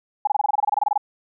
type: tone bursts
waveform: sine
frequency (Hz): 830.6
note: G#5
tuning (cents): 0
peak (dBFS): -15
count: 16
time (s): 0.25-0.978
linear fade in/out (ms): 5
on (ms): 23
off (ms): 24
effects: none